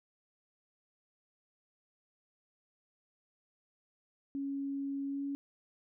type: tone with pitch glide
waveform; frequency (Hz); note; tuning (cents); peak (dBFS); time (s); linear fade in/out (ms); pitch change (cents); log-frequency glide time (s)
sine; 277.2 to 280.1; C#4 to C#4; 0 to +18; -34; 4.35-5.35; 0; +18; 5.07-5.24
effects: none